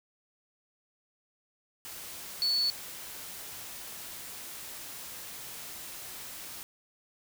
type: tone in noise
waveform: sine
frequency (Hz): 4435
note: C#8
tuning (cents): 0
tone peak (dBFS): -25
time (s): 2.42-2.7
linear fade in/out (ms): 0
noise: white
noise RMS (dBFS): -43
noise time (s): 1.85-6.63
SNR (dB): +15
effects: none